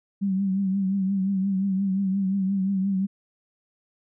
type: tone with vibrato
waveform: sine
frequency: 193.4 Hz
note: G3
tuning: 23 cents flat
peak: -21 dBFS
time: 0.21-3.07 s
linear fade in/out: 20 ms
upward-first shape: triangle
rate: 5.7 Hz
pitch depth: 67 cents each way
effects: none